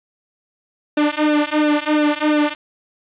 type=tone with flanger; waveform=sawtooth; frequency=300 Hz; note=D4; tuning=37 cents sharp; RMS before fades=-17 dBFS; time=0.97-2.55 s; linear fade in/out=5 ms; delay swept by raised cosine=0.93 to 3.43 ms; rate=2.9 Hz; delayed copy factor=-1; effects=resampled to 8000 Hz + 8-bit